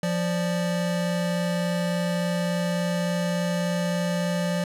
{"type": "tone pair together", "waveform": "square", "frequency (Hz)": [174.61, 587.3], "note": ["F3", "D5"], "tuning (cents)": [0, 0], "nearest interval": "octave + major sixth", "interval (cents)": 2100, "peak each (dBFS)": [-25, -30], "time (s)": [0.03, 4.64], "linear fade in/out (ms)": 2, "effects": ["low-pass 12000 Hz 12 dB/octave"]}